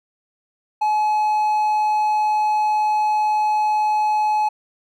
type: tone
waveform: triangle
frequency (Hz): 851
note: G#5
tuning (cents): +42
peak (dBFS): -14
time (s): 0.81-4.49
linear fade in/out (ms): 10
effects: none